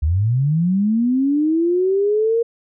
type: linear sweep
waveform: sine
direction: up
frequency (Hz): 70.3 to 469.5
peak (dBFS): -14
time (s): 0.02-2.43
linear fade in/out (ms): 10
effects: none